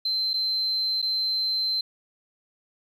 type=tone with dropouts; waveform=sine; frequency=4100 Hz; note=C8; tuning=36 cents flat; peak=-22 dBFS; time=0.05-1.81 s; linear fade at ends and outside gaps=5 ms; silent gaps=0.334-0.339 / 1.018-1.025 s; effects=tanh soft clip ceiling -18 dBFS + 10-bit